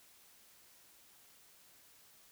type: silence
effects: white hiss -63 dBFS RMS until 2.31 s